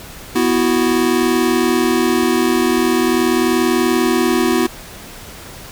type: chord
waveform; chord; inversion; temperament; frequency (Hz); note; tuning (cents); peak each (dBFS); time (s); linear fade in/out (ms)
square; B suspended fourth; none; equal; 246.9 / 329.6 / 370; B3 / E4 / F#4; 0 / 0 / 0; -18; 0.35-4.67; 10
effects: pink hiss -35 dBFS RMS until 5.71 s